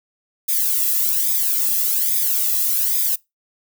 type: noise with flanger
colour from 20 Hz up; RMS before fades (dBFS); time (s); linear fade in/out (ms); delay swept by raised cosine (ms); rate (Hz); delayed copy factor
violet; -19; 0.48-3.16; 10; 0.69 to 1.36; 1.2; -0.95
effects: noise-tail reverb RT60 0.2 s tail -23 dB re dry